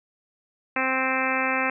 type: harmonic tone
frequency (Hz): 261.6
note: C4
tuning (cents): 0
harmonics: 1 / 2 / 3 / 4 / 5 / 6 / 7 / 8 / 9 / 10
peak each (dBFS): -31 / -31 / -31 / -31 / -31 / -31 / -31 / -31 / -31 / -31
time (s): 0.76-1.7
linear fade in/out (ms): 2
effects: none